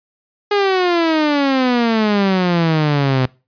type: exponential sweep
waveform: sawtooth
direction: down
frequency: 415.3 to 126.7 Hz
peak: -9 dBFS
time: 0.51-3.26 s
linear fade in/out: 5 ms
effects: noise-tail reverb RT60 0.3 s tail -23 dB re dry + resampled to 11025 Hz